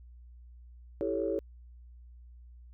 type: chord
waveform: sine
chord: A dominant seventh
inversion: second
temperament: equal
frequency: 329.6 / 392 / 440 / 554.4 Hz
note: E4 / G4 / A4 / C#5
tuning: 0 / 0 / 0 / 0 cents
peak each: -34 dBFS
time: 1.01-1.39 s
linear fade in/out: 0 ms
effects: tanh soft clip ceiling -18 dBFS + added 60 Hz sine -49 dBFS peak until 2.73 s